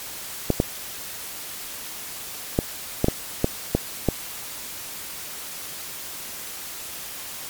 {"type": "clicks", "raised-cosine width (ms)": 2, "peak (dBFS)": -4, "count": 8, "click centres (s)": [0.503, 0.601, 2.589, 3.044, 3.084, 3.444, 3.75, 4.087], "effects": ["white hiss -35 dBFS RMS until 7.49 s", "MP3 96 kbps"]}